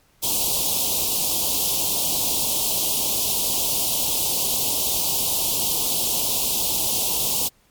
white band-stop noise, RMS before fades -22 dBFS, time 0.22-7.49 s, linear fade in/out 20 ms, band 1000 to 2800 Hz, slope 48 dB/octave, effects pink hiss -60 dBFS RMS until 7.7 s + MP3 96 kbps

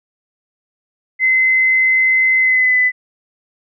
sine tone with pitch glide, 2052 to 2004 Hz, C7 to B6, -34 to +25 cents, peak -10 dBFS, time 1.19-2.92 s, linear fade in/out 50 ms, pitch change -41 cents, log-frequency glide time 2.39-2.78 s, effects none

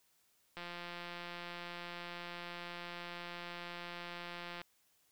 click train, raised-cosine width 0.3 ms, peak -29 dBFS, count 705, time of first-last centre 0.57-4.616 s, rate 174 Hz, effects white hiss -73 dBFS RMS until 5.11 s

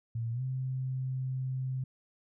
sine tone with pitch glide, 115.4 to 130.28 Hz, A#2 to C3, -17 to -7 cents, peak -31 dBFS, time 0.15-1.84 s, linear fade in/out 5 ms, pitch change +210 cents, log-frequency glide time 0.32-0.42 s, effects none

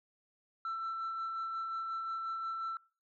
sine tone with tremolo, 1336 Hz, E6, 23 cents sharp, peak -32 dBFS, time 0.65-2.77 s, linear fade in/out 2 ms, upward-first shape sine, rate 5.6 Hz, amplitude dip 30%, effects noise-tail reverb RT60 0.4 s tail -25 dB re dry + tanh soft clip ceiling -33 dBFS

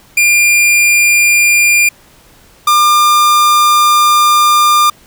45% pulse tone pair in turn, 2400 / 1200 Hz, D7 / D6, +37 / +37 cents, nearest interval octave, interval 1200 cents, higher first, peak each -6 dBFS, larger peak neither, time 0.17-1.89 / 2.67-4.9 s, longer second, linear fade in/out 5 ms, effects pink hiss -44 dBFS RMS until 5.06 s

